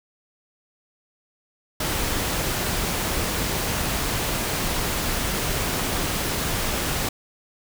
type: noise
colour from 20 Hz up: pink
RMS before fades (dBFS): -25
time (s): 1.8-7.09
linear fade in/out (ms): 5
effects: none